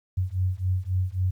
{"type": "beating tone pair", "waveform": "sine", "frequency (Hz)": [90.8, 94.5], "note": ["F#2", "F#2"], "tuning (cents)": [-32, 37], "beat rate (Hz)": 3.7, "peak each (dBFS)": -26, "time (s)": [0.17, 1.31], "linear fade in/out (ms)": 10, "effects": ["10-bit"]}